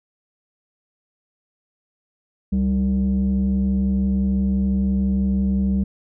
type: tone pair together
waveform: sine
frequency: 68.87 / 194.8 Hz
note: C#2 / G3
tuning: -11 / -11 cents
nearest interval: octave + tritone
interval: 1800 cents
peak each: -20 / -16 dBFS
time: 2.52-5.84 s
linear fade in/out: 10 ms
effects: tanh soft clip ceiling -14 dBFS